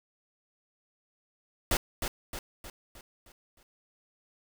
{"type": "noise with echo", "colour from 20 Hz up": "pink", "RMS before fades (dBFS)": -26, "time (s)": [1.71, 1.77], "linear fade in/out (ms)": 2, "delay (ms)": 310, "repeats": 6, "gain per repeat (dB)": -6, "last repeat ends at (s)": 3.63, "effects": []}